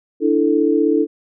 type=chord; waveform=sine; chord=D suspended second; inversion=none; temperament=equal; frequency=293.7 / 329.6 / 440 Hz; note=D4 / E4 / A4; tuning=0 / 0 / 0 cents; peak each=-17 dBFS; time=0.2-1.07 s; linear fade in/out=50 ms; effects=none